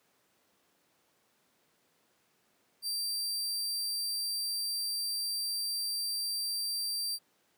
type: tone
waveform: sawtooth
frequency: 4699 Hz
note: D8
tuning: in tune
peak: -29 dBFS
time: 2.82-7.19 s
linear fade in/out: 50 ms
effects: pink hiss -71 dBFS RMS until 7.57 s + high-pass 200 Hz 12 dB/octave